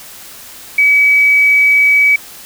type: tone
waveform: sine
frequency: 2279 Hz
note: C#7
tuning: 47 cents sharp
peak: -6 dBFS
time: 0.78-2.16 s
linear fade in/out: 5 ms
effects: white hiss -34 dBFS RMS until 2.45 s